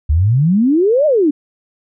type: exponential two-way sweep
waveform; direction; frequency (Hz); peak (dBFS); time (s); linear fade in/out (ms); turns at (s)
sine; up then down; 69.7 to 632 to 276.3; -9; 0.09-1.31; 10; 1.06
effects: none